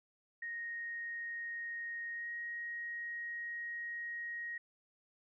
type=tone with pitch glide; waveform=sine; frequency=1866 to 1882.2 Hz; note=A#6 to A#6; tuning=+1 to +16 cents; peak=-39 dBFS; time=0.42-4.58 s; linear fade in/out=5 ms; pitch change=+15 cents; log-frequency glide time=2.13-2.29 s; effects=none